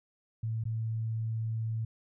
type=tone with dropouts; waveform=sine; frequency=112 Hz; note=A2; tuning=31 cents sharp; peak=-30 dBFS; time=0.43-1.85 s; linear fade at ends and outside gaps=5 ms; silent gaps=0.639-0.653 s; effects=none